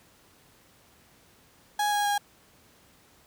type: tone with pitch steps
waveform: 35% pulse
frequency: 830.6 / 823.9 / 817.3 Hz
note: G#5 / G#5 / G#5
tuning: 0 / -14 / -28 cents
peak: -22 dBFS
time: 1.79-2.18 s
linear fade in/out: 5 ms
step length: 130 ms
effects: pink hiss -59 dBFS RMS until 3.26 s + high-pass 60 Hz 12 dB/octave